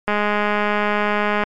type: click train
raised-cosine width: 0.5 ms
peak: -5 dBFS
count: 283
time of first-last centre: 0.08-1.436 s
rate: 208 Hz
effects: MP3 96 kbps